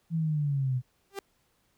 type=linear sweep; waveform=sine; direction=down; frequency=166.7 to 123.47 Hz; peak=-25 dBFS; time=0.1-0.82 s; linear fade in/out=50 ms
type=tone with exponential growth; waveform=sawtooth; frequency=395.3 Hz; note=G4; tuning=15 cents sharp; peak=-26 dBFS; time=1.1-1.19 s; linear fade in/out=2 ms; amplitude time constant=18 ms
effects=pink hiss -71 dBFS RMS until 1.77 s